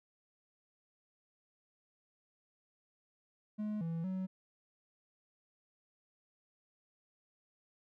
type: tone with pitch steps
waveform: triangle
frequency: 211.7 / 165.4 / 187.6 Hz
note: G#3 / E3 / F#3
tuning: +33 / +6 / +24 cents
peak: -33 dBFS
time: 3.58-4.27 s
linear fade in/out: 20 ms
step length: 230 ms
effects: none